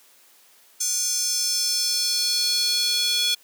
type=tone with high-pass filter sweep; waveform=square; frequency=482 Hz; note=B4; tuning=42 cents flat; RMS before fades=-23 dBFS; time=0.8-3.35 s; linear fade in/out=10 ms; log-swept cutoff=6400 to 3600 Hz; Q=4; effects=white hiss -55 dBFS RMS until 3.43 s + high-pass 300 Hz 12 dB/octave